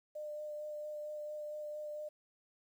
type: tone with vibrato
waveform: sine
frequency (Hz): 601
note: D5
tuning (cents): +40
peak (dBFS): -40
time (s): 0.15-2.09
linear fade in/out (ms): 10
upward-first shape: sine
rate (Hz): 4.4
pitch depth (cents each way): 13
effects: 11-bit